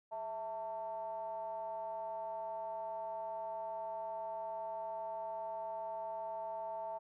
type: ring-modulated tone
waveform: triangle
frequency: 118.8 Hz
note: A#2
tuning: 33 cents sharp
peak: -34 dBFS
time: 0.11-6.99 s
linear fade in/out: 20 ms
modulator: 775 Hz
effects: none